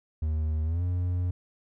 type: tone with pitch glide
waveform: triangle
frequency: 77.78 to 89.35 Hz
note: D#2 to F2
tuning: 0 to +40 cents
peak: -23 dBFS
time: 0.22-1.31 s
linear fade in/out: 5 ms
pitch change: +240 cents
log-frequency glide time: 0.64-0.83 s
effects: none